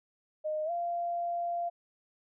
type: tone with pitch glide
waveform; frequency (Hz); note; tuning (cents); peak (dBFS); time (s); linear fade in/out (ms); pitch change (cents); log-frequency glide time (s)
sine; 616 to 691.4; D#5 to F5; -17 to -18; -30; 0.44-1.7; 20; +199; 0.65-0.71
effects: none